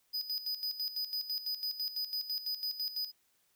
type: tone with tremolo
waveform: square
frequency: 4980 Hz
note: D#8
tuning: 1 cent sharp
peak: -33 dBFS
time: 0.13-3.12 s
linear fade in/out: 20 ms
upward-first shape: square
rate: 6 Hz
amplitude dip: 70%
effects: white hiss -73 dBFS RMS until 3.55 s